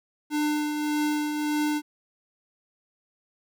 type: tone with tremolo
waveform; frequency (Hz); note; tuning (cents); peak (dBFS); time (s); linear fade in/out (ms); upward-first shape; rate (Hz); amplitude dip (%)
square; 299.4; D4; +33; -23; 0.3-1.82; 50; triangle; 1.7; 45
effects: none